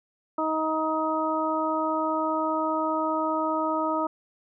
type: harmonic tone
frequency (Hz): 315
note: D#4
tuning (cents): +21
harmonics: 1 / 2 / 3 / 4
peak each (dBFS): -29 / -29 / -29 / -29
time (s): 0.38-4.07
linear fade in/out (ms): 5
effects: none